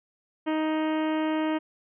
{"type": "harmonic tone", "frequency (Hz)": 312.4, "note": "D#4", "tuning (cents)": 7, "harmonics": [1, 2, 3, 4, 5, 6, 7, 8, 9, 10], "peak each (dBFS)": [-25, -32, -34, -40, -42, -42, -44, -47, -46, -47], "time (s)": [0.46, 1.59], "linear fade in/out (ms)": 20, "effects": []}